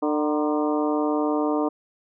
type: harmonic tone with a mistuned harmonic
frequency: 150 Hz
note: D3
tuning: 37 cents sharp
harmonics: 2 / 3 / 4 / 5 / 6 / 7 / 8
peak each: -23 / -27 / -29 / -31 / -33 / -34 / -35 dBFS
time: 0.02-1.69 s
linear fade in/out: 10 ms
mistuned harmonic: 6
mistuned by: +82 cents
effects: none